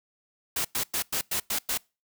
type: noise bursts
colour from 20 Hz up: white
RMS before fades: -28 dBFS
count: 7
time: 0.56-1.776 s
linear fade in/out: 5 ms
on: 88 ms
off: 100 ms
effects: noise-tail reverb RT60 0.3 s tail -26 dB re dry